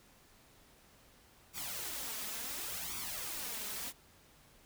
white noise with flanger, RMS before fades -41 dBFS, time 1.53-3.93 s, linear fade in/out 50 ms, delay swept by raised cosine 0.85 to 4.75 ms, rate 0.7 Hz, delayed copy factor +0.7, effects pink hiss -63 dBFS RMS until 4.65 s

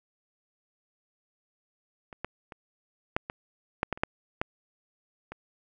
clicks, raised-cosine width 0.5 ms, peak -28 / -17 / -27 / -10 / -19 / -10 / -13 / -28 / -9 / -12 / -24 dBFS, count 11, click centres 2.128 / 2.246 / 2.522 / 3.165 / 3.299 / 3.831 / 3.927 / 3.975 / 4.035 / 4.415 / 5.32 s, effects none

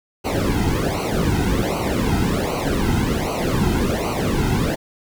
brown noise with flanger, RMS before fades -20 dBFS, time 0.24-4.76 s, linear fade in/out 20 ms, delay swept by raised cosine 0.57 to 1.77 ms, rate 1.3 Hz, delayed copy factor -0.95, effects none

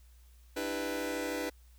sawtooth chord, E minor seventh, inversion third, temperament just, 296.7 / 329.6 / 395.6 / 494.4 Hz, D4 / E4 / G4 / B4, +18 / 0 / +16 / +2 cents, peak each -34 / -36 / -38 / -33 dBFS, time 0.56-1.5 s, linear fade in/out 10 ms, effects added 60 Hz sine -55 dBFS peak until 1.78 s + white hiss -68 dBFS RMS until 1.78 s

